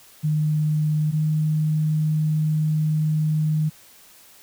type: tone pair in turn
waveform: sine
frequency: 152.8 / 154.49 Hz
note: D#3 / D#3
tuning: -31 / -12 cents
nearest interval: unison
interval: 19 cents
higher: second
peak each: -18 dBFS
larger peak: neither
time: 0.23-1.12 / 1.12-3.7 s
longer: second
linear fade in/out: 20 ms
effects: white hiss -50 dBFS RMS until 4.42 s